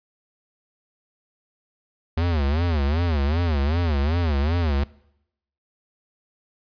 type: tone with vibrato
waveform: square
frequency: 77.8 Hz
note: D#2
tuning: in tune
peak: -20 dBFS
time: 2.17-4.84 s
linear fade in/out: 5 ms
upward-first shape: sine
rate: 2.6 Hz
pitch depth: 210 cents each way
effects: noise-tail reverb RT60 0.8 s tail -22 dB re dry + resampled to 11025 Hz